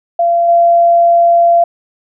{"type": "tone with level steps", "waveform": "sine", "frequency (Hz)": 685, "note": "F5", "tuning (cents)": -34, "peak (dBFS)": [-8, -5], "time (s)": [0.19, 1.64], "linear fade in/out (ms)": 5, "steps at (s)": 0.48, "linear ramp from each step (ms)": 10, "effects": []}